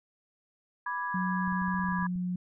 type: chord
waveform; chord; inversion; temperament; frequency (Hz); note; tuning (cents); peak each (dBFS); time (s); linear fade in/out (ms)
sine; G# diminished; first; equal; 987.8 / 1174.7 / 1661.2; B5 / D6 / G#6; 0 / 0 / 0; -33 / -39 / -35; 0.86-2.07; 5
type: tone with pitch glide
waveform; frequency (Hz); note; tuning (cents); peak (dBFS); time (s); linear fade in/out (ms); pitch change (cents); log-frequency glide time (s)
sine; 183.5 to 179.93; F#3 to F#3; -14 to -48; -29; 1.14-2.36; 5; -34; 1.8-1.98
type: clicks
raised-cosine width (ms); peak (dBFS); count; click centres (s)
5; -34; 12; 1.478 / 1.525 / 1.619 / 1.682 / 1.743 / 1.793 / 1.842 / 1.887 / 1.924 / 1.99 / 2.027 / 2.158
effects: none